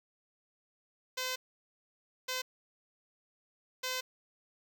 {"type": "tone bursts at uneven times", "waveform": "5% pulse", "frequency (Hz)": 512, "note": "C5", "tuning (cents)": -38, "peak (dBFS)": -22, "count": 3, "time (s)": [[1.17, 1.36], [2.28, 2.42], [3.83, 4.01]], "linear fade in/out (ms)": 10, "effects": []}